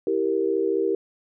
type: chord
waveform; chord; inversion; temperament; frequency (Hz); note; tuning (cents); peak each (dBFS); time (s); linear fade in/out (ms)
sine; E diminished; none; equal with one note detuned; 327.7 / 392 / 466.2; E4 / G4 / Bb4; -10 / 0 / 0; -27 / -23 / -25; 0.07-0.95; 2
effects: none